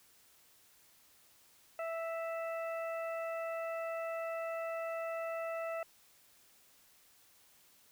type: harmonic tone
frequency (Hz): 659.3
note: E5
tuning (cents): 0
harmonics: 1 / 2 / 3 / 4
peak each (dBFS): -37 / -44 / -49 / -50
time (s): 1.79-5.83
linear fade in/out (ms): 2
effects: white hiss -65 dBFS RMS until 7.91 s